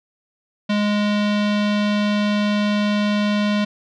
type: tone with low-pass filter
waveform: square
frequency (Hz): 207.5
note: G#3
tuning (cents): -1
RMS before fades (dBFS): -19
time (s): 0.69-3.65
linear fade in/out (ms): 10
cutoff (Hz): 3700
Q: 1.8
effects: none